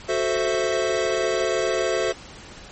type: chord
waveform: square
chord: F# half-diminished seventh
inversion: none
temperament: equal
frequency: 370 / 440 / 523.3 / 659.3 Hz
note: F#4 / A4 / C5 / E5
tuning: 0 / 0 / 0 / 0 cents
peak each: -27 dBFS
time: 0.08-2.13 s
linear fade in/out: 20 ms
effects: pink hiss -42 dBFS RMS until 2.71 s + MP3 32 kbps